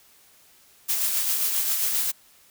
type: noise with tremolo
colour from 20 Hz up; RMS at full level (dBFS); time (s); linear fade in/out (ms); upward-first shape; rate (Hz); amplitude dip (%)
blue; -23; 0.88-2.12; 20; sine; 7.5; 35
effects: white hiss -56 dBFS RMS until 2.5 s